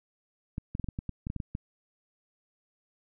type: clicks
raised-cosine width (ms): 5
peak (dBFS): -21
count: 12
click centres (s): 0.581 / 0.751 / 0.797 / 0.843 / 0.887 / 0.989 / 1.093 / 1.269 / 1.301 / 1.363 / 1.402 / 1.551
effects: none